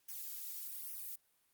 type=noise with flanger; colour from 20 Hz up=violet; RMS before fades=-45 dBFS; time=0.08-1.16 s; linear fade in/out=10 ms; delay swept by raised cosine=0.23 to 3.23 ms; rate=1.2 Hz; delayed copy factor=-0.75; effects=white hiss -75 dBFS RMS until 1.53 s + Opus 48 kbps